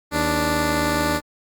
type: tone pair together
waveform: 10% pulse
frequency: 79.01 / 293.7 Hz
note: D#2 / D4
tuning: +27 / 0 cents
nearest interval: octave + major seventh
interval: 2273 cents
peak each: -16 / -12 dBFS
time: 0.11-1.21 s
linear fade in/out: 50 ms
effects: Opus 48 kbps